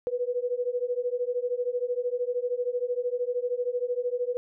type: beating tone pair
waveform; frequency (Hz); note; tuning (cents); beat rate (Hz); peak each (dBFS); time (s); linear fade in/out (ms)
sine; 484.8 / 497.8; B4 / B4; -32 / +14; 13; -29; 0.07-4.37; 0
effects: none